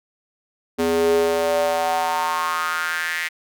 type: tone with high-pass filter sweep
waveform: square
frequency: 83 Hz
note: E2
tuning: 12 cents sharp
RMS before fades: -21 dBFS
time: 0.78-3.29 s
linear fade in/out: 20 ms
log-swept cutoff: 320 to 2000 Hz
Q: 4.9
effects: none